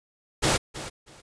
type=noise with echo; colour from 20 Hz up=pink; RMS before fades=-22 dBFS; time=0.42-0.58 s; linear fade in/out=20 ms; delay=320 ms; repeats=2; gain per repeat=-14 dB; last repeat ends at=1.22 s; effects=resampled to 22050 Hz